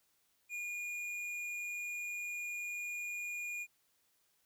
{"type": "tone with tanh clipping", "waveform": "sine", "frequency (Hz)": 2433, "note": "D#7", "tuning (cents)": -39, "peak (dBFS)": -40, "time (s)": [0.49, 3.67], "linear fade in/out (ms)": 50, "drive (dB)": 11, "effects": ["white hiss -75 dBFS RMS until 4.45 s"]}